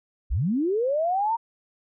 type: linear sweep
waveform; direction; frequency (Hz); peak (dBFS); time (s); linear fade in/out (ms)
sine; up; 38.89 to 940; -21; 0.3-1.37; 20
effects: none